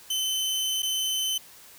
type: tone with dropouts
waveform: sawtooth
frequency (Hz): 3054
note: G7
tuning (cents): -46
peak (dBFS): -22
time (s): 0.1-1.38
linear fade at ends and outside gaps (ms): 5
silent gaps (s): 0.822-0.829
effects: white hiss -50 dBFS RMS until 1.78 s